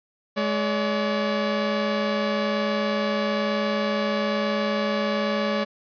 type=tone pair together; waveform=sawtooth; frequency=210.7 / 571 Hz; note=G#3 / D5; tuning=+25 / -49 cents; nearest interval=octave + perfect fourth; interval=1726 cents; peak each=-21 dBFS; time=0.36-5.65 s; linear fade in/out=20 ms; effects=resampled to 11025 Hz